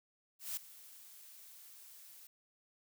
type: noise with ADSR envelope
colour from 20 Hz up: blue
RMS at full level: -38 dBFS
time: 0.39-2.27 s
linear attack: 180 ms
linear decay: 3 ms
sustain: -18 dB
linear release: 3 ms
effects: none